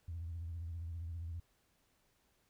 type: tone with vibrato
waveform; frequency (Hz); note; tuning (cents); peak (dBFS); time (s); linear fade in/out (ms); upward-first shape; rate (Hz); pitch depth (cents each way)
sine; 83.8; E2; +29; -39; 0.08-1.4; 5; triangle; 15; 94
effects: tanh soft clip ceiling -36 dBFS + pink hiss -75 dBFS RMS until 2.49 s